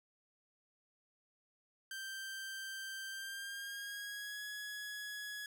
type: tone with pitch glide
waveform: sawtooth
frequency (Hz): 1568 to 1680.5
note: G6 to G#6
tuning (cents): 0 to +20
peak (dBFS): -39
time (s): 1.91-5.46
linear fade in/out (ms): 2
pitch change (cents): +120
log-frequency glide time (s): 3.09-4.44
effects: none